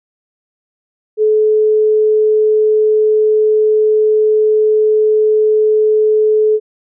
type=tone; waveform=sine; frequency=430 Hz; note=A4; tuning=40 cents flat; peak=-8 dBFS; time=1.17-6.6 s; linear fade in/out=50 ms; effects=none